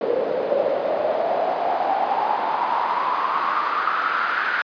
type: noise with band-pass filter sweep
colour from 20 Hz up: pink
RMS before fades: -22 dBFS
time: 0.01-4.62 s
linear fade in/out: 2 ms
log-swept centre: 480 to 1500 Hz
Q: 6.5
effects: high-pass 200 Hz 12 dB/octave + resampled to 11025 Hz